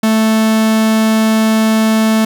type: tone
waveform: 45% pulse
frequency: 220 Hz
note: A3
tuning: in tune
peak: -9 dBFS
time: 0.03-2.25 s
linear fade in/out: 5 ms
effects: none